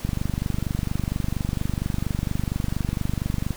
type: click train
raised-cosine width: 5 ms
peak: -12 dBFS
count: 85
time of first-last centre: 0.05-3.507 s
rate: 24.3 Hz
effects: pink hiss -41 dBFS RMS until 3.56 s